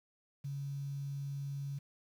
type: tone with quantisation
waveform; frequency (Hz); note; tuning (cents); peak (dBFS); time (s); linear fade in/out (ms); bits
sine; 140; C#3; +18; -37; 0.44-1.79; 10; 10
effects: none